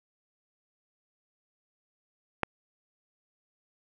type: click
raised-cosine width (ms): 0.5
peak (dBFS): -10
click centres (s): 2.433
effects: none